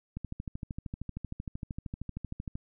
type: click train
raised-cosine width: 5 ms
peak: -24 dBFS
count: 32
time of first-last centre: 0.17-2.555 s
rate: 13 Hz
effects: none